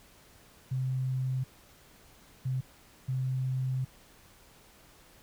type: tone bursts at uneven times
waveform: sine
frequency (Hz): 130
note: C3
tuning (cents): -11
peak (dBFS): -28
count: 3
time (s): 0.71-1.44 / 2.45-2.61 / 3.08-3.85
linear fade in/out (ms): 10
effects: pink hiss -58 dBFS RMS until 5.22 s